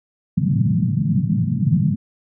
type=band-pass noise; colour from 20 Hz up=white; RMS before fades=-18 dBFS; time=0.37-1.96 s; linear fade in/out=10 ms; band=110 to 200 Hz; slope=48 dB/octave; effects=none